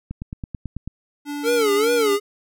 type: click train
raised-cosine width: 5 ms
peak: -17 dBFS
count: 8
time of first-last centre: 0.11-0.876 s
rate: 9.14 Hz
type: tone with pitch glide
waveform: square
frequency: 290 to 288.3 Hz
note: D4 to D4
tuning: -22 to -32 cents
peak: -27 dBFS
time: 1.25-2.18 s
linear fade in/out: 50 ms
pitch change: -10 cents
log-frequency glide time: 1.39-1.63 s
type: tone with vibrato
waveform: square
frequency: 440.4 Hz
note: A4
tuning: 2 cents sharp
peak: -17 dBFS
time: 1.43-2.2 s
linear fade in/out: 50 ms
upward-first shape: sine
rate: 2.5 Hz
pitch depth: 160 cents each way
effects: none